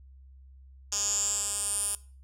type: tone with band-pass filter sweep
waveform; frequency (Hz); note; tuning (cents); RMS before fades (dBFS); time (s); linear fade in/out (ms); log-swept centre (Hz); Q
10% pulse; 204.4; G#3; -27; -30; 0.92-1.95; 2; 6400 to 9800; 8.7
effects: noise-tail reverb RT60 0.4 s tail -18 dB re dry + added 66 Hz sine -49 dBFS peak until 2.23 s